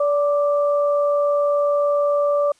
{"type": "tone pair together", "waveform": "sine", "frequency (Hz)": [578.3, 1174.7], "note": ["D5", "D6"], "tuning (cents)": [-27, 0], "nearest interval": "octave", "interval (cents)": 1227, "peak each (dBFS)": [-16, -25], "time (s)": [0, 2.52], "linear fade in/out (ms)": 5, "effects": ["white hiss -58 dBFS RMS until 2.59 s", "resampled to 22050 Hz"]}